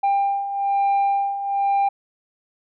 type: beating tone pair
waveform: sine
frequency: 795 / 796.1 Hz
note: G5 / G5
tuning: +24 / +27 cents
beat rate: 1.1 Hz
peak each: -22 / -17 dBFS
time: 0.03-1.89 s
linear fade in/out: 10 ms
effects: tanh soft clip ceiling -15 dBFS